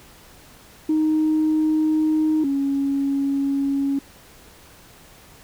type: tone pair in turn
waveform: sine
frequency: 311.1 / 277.2 Hz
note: D#4 / C#4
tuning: 0 / 0 cents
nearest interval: major second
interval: 200 cents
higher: first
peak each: -15 / -18 dBFS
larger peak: first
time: 0.89-2.44 / 2.44-3.99 s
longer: neither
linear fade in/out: 5 ms
effects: tanh soft clip ceiling -13 dBFS + pink hiss -48 dBFS RMS until 5.43 s